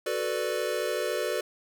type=chord; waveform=square; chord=B minor seventh; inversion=second; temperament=equal; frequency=370 / 440 / 493.9 / 587.3 Hz; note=F#4 / A4 / B4 / D5; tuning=0 / 0 / 0 / 0 cents; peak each=-35 / -34 / -33 / -33 dBFS; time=0.06-1.41 s; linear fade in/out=5 ms; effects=none